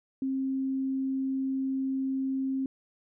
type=tone; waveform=sine; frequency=266.5 Hz; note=C4; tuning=32 cents sharp; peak=-27 dBFS; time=0.22-2.66 s; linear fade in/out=2 ms; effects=none